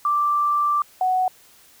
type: tone pair in turn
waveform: sine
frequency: 1174.7 / 741.8 Hz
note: D6 / F#5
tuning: 0 / +4 cents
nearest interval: minor sixth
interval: 796 cents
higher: first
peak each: -17 dBFS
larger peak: neither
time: 0.05-0.82 / 1.01-1.28 s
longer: first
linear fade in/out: 2 ms
effects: white hiss -52 dBFS RMS until 1.8 s